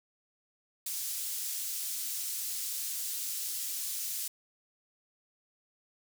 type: high-pass noise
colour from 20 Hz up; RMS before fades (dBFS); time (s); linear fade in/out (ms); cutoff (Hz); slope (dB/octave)
pink; -36; 0.86-4.28; 5; 6500; 12
effects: none